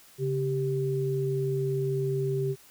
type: tone pair together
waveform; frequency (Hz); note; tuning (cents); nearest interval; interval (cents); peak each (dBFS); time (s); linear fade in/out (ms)
sine; 138.31 / 391.2; C#3 / G4; -4 / -4; octave + tritone; 1800; -28; 0.18-2.56; 50
effects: white hiss -55 dBFS RMS until 2.7 s